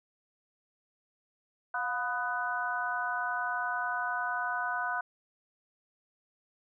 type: harmonic tone with a mistuned harmonic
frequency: 248.9 Hz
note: B3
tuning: 14 cents sharp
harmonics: 3 / 4 / 5 / 6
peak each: -36 / -36 / -38 / -33 dBFS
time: 1.74-5.01 s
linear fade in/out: 5 ms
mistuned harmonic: 3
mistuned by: -71 cents
effects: none